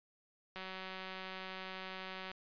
click train, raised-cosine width 0.3 ms, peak -29 dBFS, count 331, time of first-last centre 0.56-2.315 s, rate 188 Hz, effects resampled to 11025 Hz

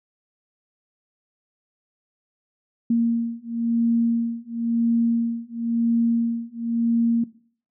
sine beating tone pair, 231.8 / 232.77 Hz, A#3 / A#3, -10 / -2 cents, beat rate 0.97 Hz, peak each -22 dBFS, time 2.9-7.24 s, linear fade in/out 5 ms, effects noise-tail reverb RT60 0.5 s tail -19 dB re dry

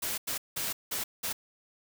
white noise bursts at uneven times, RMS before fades -33 dBFS, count 5, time 0.02-0.18 / 0.27-0.38 / 0.56-0.73 / 0.91-1.04 / 1.23-1.33 s, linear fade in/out 10 ms, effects none

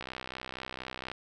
click train, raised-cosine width 0.3 ms, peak -22 dBFS, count 72, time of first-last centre 0.01-1.116 s, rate 64.2 Hz, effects none

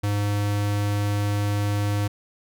square tone, 102.6 Hz, G#2, 21 cents flat, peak -22 dBFS, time 0.03-2.08 s, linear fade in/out 10 ms, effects none

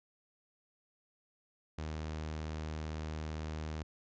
sawtooth tone, 77.78 Hz, D#2, in tune, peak -34 dBFS, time 1.78-3.83 s, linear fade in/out 5 ms, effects resampled to 16000 Hz

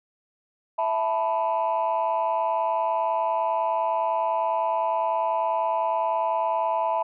sine chord, E suspended fourth, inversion none, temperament just, 659.3 / 879 / 988.9 Hz, E5 / A5 / B5, 0 / -2 / +2 cents, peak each -25 dBFS, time 0.78-7.03 s, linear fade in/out 10 ms, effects tanh soft clip ceiling -16 dBFS

